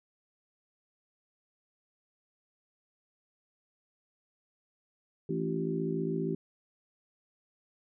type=harmonic tone with a mistuned harmonic; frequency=55 Hz; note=A1; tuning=in tune; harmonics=3 / 4 / 5 / 6 / 7; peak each=-34 / -38 / -37 / -39 / -34 dBFS; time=5.29-6.35 s; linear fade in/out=5 ms; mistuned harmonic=6; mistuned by=+41 cents; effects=none